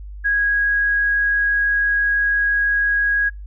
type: tone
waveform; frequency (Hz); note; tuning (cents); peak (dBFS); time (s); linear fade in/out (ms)
sine; 1651; G#6; -11; -15; 0.24-3.3; 20
effects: noise-tail reverb RT60 0.2 s tail -24 dB re dry + added 50 Hz sine -31 dBFS peak until 3.46 s